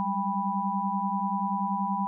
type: tone cluster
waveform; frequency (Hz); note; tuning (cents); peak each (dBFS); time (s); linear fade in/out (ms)
sine; 190.4 / 200.8 / 799 / 986; F#3 / G3 / G5 / B5; +50 / +42 / +33 / -3; -33 / -32 / -32 / -29; 0-2.07; 0
effects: none